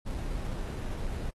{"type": "noise with sample-and-hold", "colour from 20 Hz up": "brown", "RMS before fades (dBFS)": -34, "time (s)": [0.05, 1.31], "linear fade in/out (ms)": 20, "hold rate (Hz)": 4410, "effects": ["AAC 32 kbps"]}